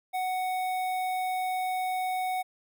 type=tone with notch filter; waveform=square; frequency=742 Hz; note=F#5; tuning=5 cents sharp; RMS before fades=-30 dBFS; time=0.13-2.43 s; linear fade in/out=20 ms; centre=5900 Hz; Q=0.7; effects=none